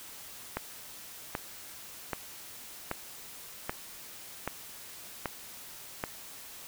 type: click train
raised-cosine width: 0.5 ms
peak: -16 dBFS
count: 8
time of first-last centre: 0.57-6.039 s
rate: 1.28 Hz
effects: white hiss -47 dBFS RMS until 6.67 s